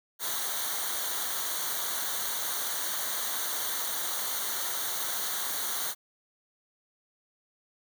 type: noise with comb filter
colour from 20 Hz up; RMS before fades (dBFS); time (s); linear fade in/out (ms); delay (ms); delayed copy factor
white; -32; 0.19-5.95; 50; 0.39; -0.8
effects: none